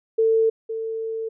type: tone pair in turn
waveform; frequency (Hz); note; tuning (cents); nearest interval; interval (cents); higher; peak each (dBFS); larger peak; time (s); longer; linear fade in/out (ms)
sine; 447.4 / 447.4; A4 / A4; +29 / +29; unison; 0; neither; -15 / -25; first; 0.18-0.5 / 0.69-1.29; second; 10
effects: none